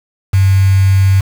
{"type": "tone with quantisation", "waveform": "sine", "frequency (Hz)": 96.5, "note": "G2", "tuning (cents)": -27, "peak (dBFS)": -6, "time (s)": [0.33, 1.21], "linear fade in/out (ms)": 10, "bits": 4, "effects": []}